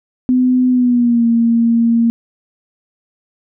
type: tone with pitch glide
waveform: sine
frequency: 252.8 to 231.8 Hz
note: B3 to A#3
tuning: +41 to -10 cents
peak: -9 dBFS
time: 0.29-2.1 s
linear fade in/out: 0 ms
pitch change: -151 cents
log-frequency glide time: 0.69-1.26 s
effects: none